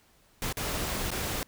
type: noise with dropouts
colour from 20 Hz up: pink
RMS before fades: -32 dBFS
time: 0.42-1.43 s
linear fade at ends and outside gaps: 1 ms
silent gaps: 0.526-0.57 / 1.105-1.115 s
effects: pink hiss -63 dBFS RMS until 1.47 s